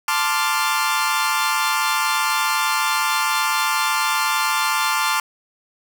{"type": "chord", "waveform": "sawtooth", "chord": "D minor seventh", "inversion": "second", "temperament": "equal", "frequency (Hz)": [880, 1046.5, 1174.7, 1396.9], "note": ["A5", "C6", "D6", "F6"], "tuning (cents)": [0, 0, 0, 0], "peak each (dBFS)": -20, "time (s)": [0.08, 5.2], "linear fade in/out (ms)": 2, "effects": []}